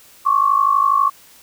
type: tone pair together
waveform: sine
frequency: 1089 / 1141.2 Hz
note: C#6 / C#6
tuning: -31 / +50 cents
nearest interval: minor second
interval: 81 cents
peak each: -15 dBFS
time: 0.25-1.1 s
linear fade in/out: 20 ms
effects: white hiss -47 dBFS RMS until 1.42 s